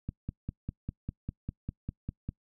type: click train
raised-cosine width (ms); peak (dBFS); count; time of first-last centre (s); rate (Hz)
5; -22; 12; 0.09-2.29; 5
effects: noise-tail reverb RT60 0.1 s tail -24 dB re dry